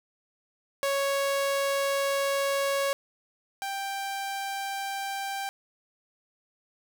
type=tone pair in turn; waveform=sawtooth; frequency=554.4 / 786.5 Hz; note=C#5 / G5; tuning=0 / +6 cents; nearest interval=tritone; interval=606 cents; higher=second; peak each=-21 / -27 dBFS; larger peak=first; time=0.83-2.93 / 3.62-5.49 s; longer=first; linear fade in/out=0 ms; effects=none